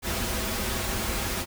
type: noise with comb filter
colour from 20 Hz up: pink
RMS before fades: -29 dBFS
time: 0.02-1.46 s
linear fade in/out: 50 ms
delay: 6.8 ms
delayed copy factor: -0.65
effects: none